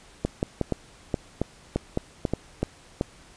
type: clicks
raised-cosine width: 2 ms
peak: -10 dBFS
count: 12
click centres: 0.25 / 0.429 / 0.613 / 0.723 / 1.142 / 1.416 / 1.76 / 1.974 / 2.252 / 2.336 / 2.63 / 3.011 s
effects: pink hiss -52 dBFS RMS until 3.36 s + resampled to 22050 Hz